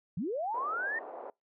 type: linear sweep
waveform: sine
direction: up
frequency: 141.8 to 1864.7 Hz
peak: -31 dBFS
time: 0.17-0.99 s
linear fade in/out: 5 ms
type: band-pass noise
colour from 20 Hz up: white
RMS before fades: -44 dBFS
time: 0.54-1.3 s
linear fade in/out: 2 ms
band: 410 to 800 Hz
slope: 24 dB/octave
effects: noise-tail reverb RT60 0.2 s tail -25 dB re dry